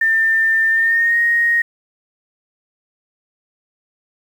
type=tone with pitch glide; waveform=sine; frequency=1795 to 1870.1 Hz; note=A6 to A#6; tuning=+34 to +5 cents; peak=-12 dBFS; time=0.01-1.62 s; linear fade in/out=5 ms; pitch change=+71 cents; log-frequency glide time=0.7-1.18 s; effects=7-bit